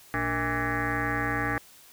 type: tone with frequency modulation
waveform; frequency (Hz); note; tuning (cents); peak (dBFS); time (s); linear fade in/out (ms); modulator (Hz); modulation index
sine; 987.8; B5; 0; -25; 0.14-1.58; 0; 174; 5.6
effects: white hiss -53 dBFS RMS until 1.92 s